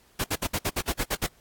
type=noise bursts; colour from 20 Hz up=pink; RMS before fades=-27 dBFS; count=10; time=0.19-1.269 s; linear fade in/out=10 ms; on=53 ms; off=61 ms; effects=pink hiss -60 dBFS RMS until 1.4 s + AAC 64 kbps